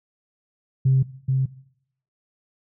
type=tone with echo; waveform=sine; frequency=132.4 Hz; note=C3; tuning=21 cents sharp; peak=-13 dBFS; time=0.85-1.03 s; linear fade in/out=10 ms; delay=430 ms; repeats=1; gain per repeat=-4 dB; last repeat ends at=1.46 s; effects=noise-tail reverb RT60 0.7 s tail -19 dB re dry + tanh soft clip ceiling -10 dBFS